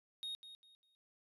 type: tone with echo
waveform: triangle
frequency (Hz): 3729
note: A#7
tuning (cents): 0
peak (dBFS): -39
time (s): 0.23-0.35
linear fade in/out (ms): 0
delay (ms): 200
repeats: 3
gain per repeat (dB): -11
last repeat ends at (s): 0.95
effects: resampled to 32000 Hz